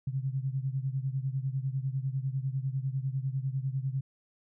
sine beating tone pair, 130.81 / 140.81 Hz, C3 / C#3, 0 / +27 cents, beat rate 10 Hz, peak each -31 / -34 dBFS, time 0.07-4.01 s, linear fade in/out 5 ms, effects none

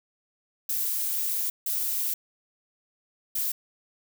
violet noise bursts at uneven times, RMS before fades -28 dBFS, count 3, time 0.69-1.5 / 1.66-2.14 / 3.35-3.52 s, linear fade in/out 5 ms, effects none

